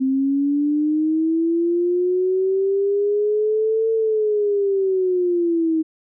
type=linear two-way sweep; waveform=sine; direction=up then down; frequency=261.3 to 450 to 315.2 Hz; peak=-16 dBFS; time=0-5.83 s; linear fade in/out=20 ms; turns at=3.91 s; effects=none